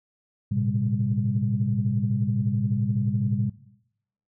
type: tone cluster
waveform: sine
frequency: 108.3 / 120 / 136.3 / 200.5 Hz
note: A2 / B2 / C#3 / G3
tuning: -27 / -49 / -29 / +39 cents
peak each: -26 / -26 / -29 / -27 dBFS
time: 0.51-3.5 s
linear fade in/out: 10 ms
effects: noise-tail reverb RT60 0.8 s tail -17 dB re dry + tanh soft clip ceiling -11 dBFS